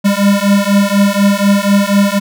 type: beating tone pair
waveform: square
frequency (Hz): 198.6 / 202.7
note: G3 / G#3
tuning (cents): +23 / -42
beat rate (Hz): 4.1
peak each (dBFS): -12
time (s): 0.04-2.2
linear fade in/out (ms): 20
effects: none